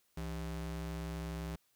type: ring-modulated tone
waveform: square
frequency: 116.54 Hz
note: A#2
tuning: in tune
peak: -36 dBFS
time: 0.17-1.56 s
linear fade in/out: 5 ms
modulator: 50.2 Hz
effects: white hiss -74 dBFS RMS until 1.75 s